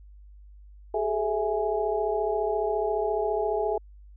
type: tone cluster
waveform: sine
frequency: 396.1 / 430.6 / 660 / 832 Hz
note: G4 / A4 / E5 / G#5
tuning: +18 / -37 / +2 / +3 cents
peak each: -31 / -27 / -30 / -31 dBFS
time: 0.94-3.78 s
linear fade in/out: 5 ms
effects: added 50 Hz sine -46 dBFS peak until 4.16 s